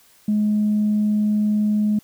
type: tone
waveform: sine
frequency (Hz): 210.7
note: G#3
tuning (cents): +25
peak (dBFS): -15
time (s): 0.28-1.99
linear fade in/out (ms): 5
effects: tanh soft clip ceiling -12 dBFS + white hiss -54 dBFS RMS until 2.03 s